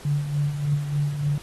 sine tone with tremolo, 145.2 Hz, D3, 19 cents flat, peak -19 dBFS, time 0.05-1.38 s, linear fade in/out 2 ms, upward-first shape sine, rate 3.4 Hz, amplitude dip 60%, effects pink hiss -45 dBFS RMS until 1.42 s + AAC 32 kbps

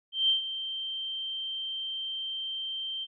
sine tone with ADSR envelope, 3136 Hz, G7, in tune, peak -20 dBFS, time 0.12-3.07 s, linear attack 170 ms, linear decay 120 ms, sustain -12 dB, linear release 42 ms, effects none

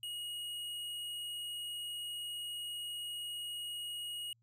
square tone, 2887 Hz, F#7, 43 cents flat, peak -40 dBFS, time 0.03-4.33 s, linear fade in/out 2 ms, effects added 116 Hz sine -70 dBFS peak until 4.42 s

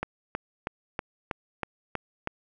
click train, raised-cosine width 0.5 ms, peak -14 dBFS, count 8, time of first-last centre 0.03-2.274 s, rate 3.12 Hz, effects none

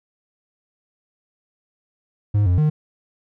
triangle tone with pitch steps, 103.5 / 89.3 / 152.6 Hz, G#2 / F2 / D#3, -5 / +39 / -33 cents, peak -12 dBFS, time 2.34-2.7 s, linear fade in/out 10 ms, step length 120 ms, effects none

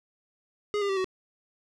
square tone with pitch steps, 415.3 / 401.4 / 387.9 / 374.9 Hz, G#4 / G4 / G4 / F#4, 0 / +41 / -18 / +23 cents, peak -26 dBFS, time 0.74-1.044 s, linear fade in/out 0 ms, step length 76 ms, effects low-pass 5000 Hz 12 dB/octave

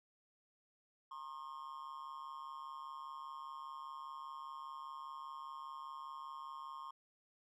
triangle tone with amplitude modulation, 1074 Hz, C6, 45 cents sharp, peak -40 dBFS, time 1.11-6.91 s, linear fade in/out 5 ms, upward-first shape sine, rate 145 Hz, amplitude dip 90%, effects none

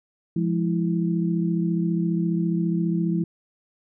sine tone cluster, 172.1 / 206.8 / 328.8 Hz, F3 / G#3 / E4, -25 / -7 / -4 cents, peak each -22 / -28 / -27 dBFS, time 0.36-3.24 s, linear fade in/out 5 ms, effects none

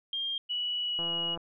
sine tone, 3208 Hz, G7, 39 cents sharp, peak -30 dBFS, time 0.13-0.38 s, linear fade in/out 2 ms
sine tone with pitch glide, 2940 to 2901 Hz, F#7 to F#7, -12 to -35 cents, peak -29 dBFS, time 0.49-1.36 s, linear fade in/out 20 ms, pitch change -23 cents, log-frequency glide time 0.82-1.1 s
click train, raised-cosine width 1 ms, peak -28 dBFS, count 66, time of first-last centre 0.99-1.375 s, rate 169 Hz
effects none

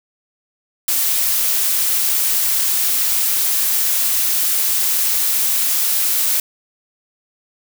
blue noise, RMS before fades -17 dBFS, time 0.88-6.4 s, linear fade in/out 2 ms, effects none

